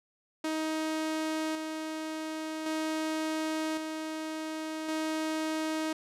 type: tone with tremolo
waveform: sawtooth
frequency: 314.7 Hz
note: D#4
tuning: 20 cents sharp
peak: -26 dBFS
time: 0.44-5.93 s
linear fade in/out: 5 ms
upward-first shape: square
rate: 0.45 Hz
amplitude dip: 40%
effects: low-pass 10000 Hz 12 dB/octave